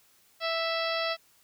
harmonic tone with a mistuned harmonic, 659 Hz, E5, 1 cent flat, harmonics 1 / 2 / 3 / 4 / 5 / 6 / 7 / 8, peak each -31 / -34 / -36 / -37 / -38 / -39 / -39 / -40 dBFS, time 0.4-1.17 s, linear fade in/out 50 ms, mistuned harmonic 6, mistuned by +18 cents, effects white hiss -63 dBFS RMS until 1.43 s

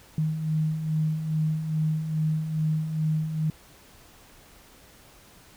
sine beating tone pair, 154.2 / 156.6 Hz, D#3 / D#3, -15 / +11 cents, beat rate 2.4 Hz, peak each -32 / -24 dBFS, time 0.18-3.5 s, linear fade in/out 2 ms, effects pink hiss -53 dBFS RMS until 5.56 s

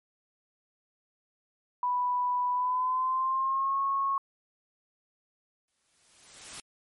sine tone with pitch glide, 987.8 to 1096 Hz, B5 to C#6, 0 to -20 cents, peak -25 dBFS, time 1.83-4.18 s, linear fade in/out 2 ms, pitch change +180 cents, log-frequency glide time 2.52-3.8 s
white noise with exponential growth, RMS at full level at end -39 dBFS, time 5.68-6.6 s, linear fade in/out 1 ms, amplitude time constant 200 ms
effects MP3 48 kbps

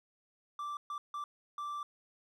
triangle tone bursts at uneven times, 1172 Hz, D6, 4 cents flat, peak -35 dBFS, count 4, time 0.59-0.77 / 0.9-0.98 / 1.14-1.24 / 1.58-1.83 s, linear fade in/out 2 ms, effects none

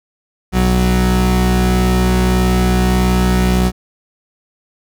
35% pulse tone pair together, 61.74 / 185.01 Hz, B1 / F#3, 0 / 0 cents, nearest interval octave + perfect fifth, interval 1900 cents, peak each -12 dBFS, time 0.52-3.72 s, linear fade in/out 50 ms, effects none

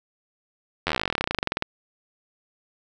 slowing click train, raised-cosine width 0.3 ms, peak -7 dBFS, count 29, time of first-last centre 0.87-1.624 s, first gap 11 ms, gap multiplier 1.06, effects none

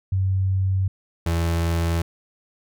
sine / 35% pulse tone pair in turn, 95.2 / 83.82 Hz, F#2 / E2, +50 / +29 cents, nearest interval major second, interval 221 cents, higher first, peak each -18 dBFS, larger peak neither, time 0.12-0.88 / 1.26-2.02 s, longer neither, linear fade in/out 5 ms, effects none

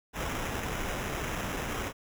pink noise with sample-and-hold, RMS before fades -34 dBFS, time 0.13-1.93 s, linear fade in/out 50 ms, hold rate 4410 Hz, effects none

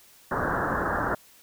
white low-pass noise, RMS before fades -27 dBFS, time 0.31-1.15 s, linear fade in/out 5 ms, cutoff 1700 Hz, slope 96 dB/octave, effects white hiss -55 dBFS RMS until 1.42 s

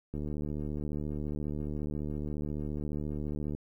click train, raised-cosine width 3 ms, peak -24 dBFS, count 255, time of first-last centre 0.14-3.549 s, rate 74.5 Hz, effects 11-bit

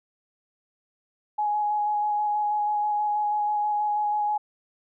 sine tone with vibrato, 837 Hz, G#5, 13 cents sharp, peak -22 dBFS, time 1.38-4.38 s, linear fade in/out 10 ms, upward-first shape square, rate 6.2 Hz, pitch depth 11 cents each way, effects none

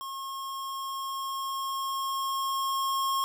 square tone with level ramp, 1081 Hz, C#6, 44 cents flat, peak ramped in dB -36 to -26 dBFS, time 0.01-3.24 s, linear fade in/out 0 ms, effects none

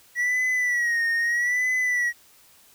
triangle tone with vibrato, 1928 Hz, B6, 42 cents flat, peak -19 dBFS, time 0.15-2.13 s, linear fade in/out 50 ms, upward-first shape sine, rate 0.79 Hz, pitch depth 76 cents each way, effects white hiss -55 dBFS RMS until 2.74 s

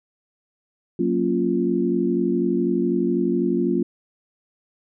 sine chord, Gb major seventh, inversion none, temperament equal, 185 / 233.1 / 277.2 / 349.2 Hz, Gb3 / Bb3 / Db4 / F4, 0 / 0 / 0 / 0 cents, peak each -25 / -24 / -25 / -22 dBFS, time 0.99-3.83 s, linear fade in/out 5 ms, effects none

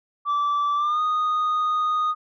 sine tone with pitch glide, 1162 to 1238.2 Hz, D6 to D#6, -19 to -9 cents, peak -17 dBFS, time 0.25-2.15 s, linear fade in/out 50 ms, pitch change +110 cents, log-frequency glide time 0.76-1.01 s, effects tanh soft clip ceiling -19 dBFS

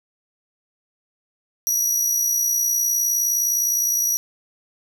sawtooth tone with amplitude modulation, 5800 Hz, F#8, 35 cents flat, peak -14 dBFS, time 1.67-4.17 s, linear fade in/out 0 ms, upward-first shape sine, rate 59.6 Hz, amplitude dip 40%, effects none

